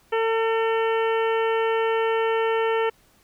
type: harmonic tone with a mistuned harmonic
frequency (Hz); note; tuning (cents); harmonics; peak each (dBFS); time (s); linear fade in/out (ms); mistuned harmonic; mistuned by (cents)
450; A4; +39; 1 / 2 / 3 / 4 / 5 / 6 / 7; -21 / -27 / -31 / -33 / -35 / -37 / -38; 0.12-2.9; 10; 7; -61
effects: pink hiss -59 dBFS RMS until 3.23 s